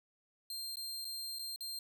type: tone with dropouts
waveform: sawtooth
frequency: 4180 Hz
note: C8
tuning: 2 cents flat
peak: -37 dBFS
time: 0.5-1.79 s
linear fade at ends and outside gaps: 2 ms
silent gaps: 0.757-0.769 / 1.046-1.051 / 1.387-1.393 / 1.561-1.607 s
effects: none